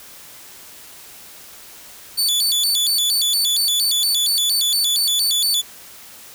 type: tone with vibrato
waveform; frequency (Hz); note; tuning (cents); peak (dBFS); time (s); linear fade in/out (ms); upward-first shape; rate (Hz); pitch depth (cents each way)
sawtooth; 3951; B7; 0; -13; 2.17-5.62; 20; square; 4.3; 230
effects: white hiss -41 dBFS RMS until 6.34 s